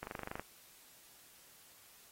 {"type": "click train", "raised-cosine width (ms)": 0.5, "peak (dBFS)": -26, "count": 10, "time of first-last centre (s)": [0.03, 0.396], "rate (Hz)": 24.6, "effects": ["white hiss -61 dBFS RMS until 2.11 s", "AAC 48 kbps"]}